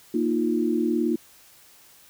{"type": "chord", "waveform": "sine", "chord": "Bb suspended fourth", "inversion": "none", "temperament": "just", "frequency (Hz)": [233.1, 310.8, 349.6], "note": ["Bb3", "Eb4", "F4"], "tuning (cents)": [0, -2, 2], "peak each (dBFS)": -25, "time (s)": [0.14, 1.16], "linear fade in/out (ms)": 5, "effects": ["white hiss -53 dBFS RMS until 2.09 s"]}